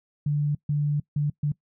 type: tone bursts at uneven times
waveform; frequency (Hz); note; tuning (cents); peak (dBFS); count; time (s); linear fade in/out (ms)
sine; 146.83; D3; 0; -21; 4; 0.26-0.55 / 0.69-1 / 1.16-1.3 / 1.43-1.52; 5
effects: noise-tail reverb RT60 0.1 s tail -22 dB re dry